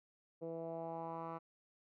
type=tone with low-pass filter sweep; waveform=10% pulse; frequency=164.81 Hz; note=E3; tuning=in tune; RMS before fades=-44 dBFS; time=0.41-1.39 s; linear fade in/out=20 ms; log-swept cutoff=480 to 1300 Hz; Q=3; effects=none